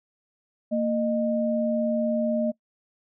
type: tone pair together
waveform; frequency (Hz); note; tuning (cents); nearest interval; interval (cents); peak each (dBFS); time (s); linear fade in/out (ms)
sine; 230 / 614; A#3 / D#5; -23 / -23; octave + perfect fourth; 1700; -24 / -25; 0.71-2.52; 20
effects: noise-tail reverb RT60 0.1 s tail -21 dB re dry